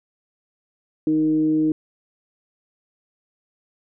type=tone with frequency modulation; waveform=sine; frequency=311.1 Hz; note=D#4; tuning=in tune; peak=-16 dBFS; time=1.07-1.72 s; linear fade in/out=2 ms; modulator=155 Hz; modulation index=0.33; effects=none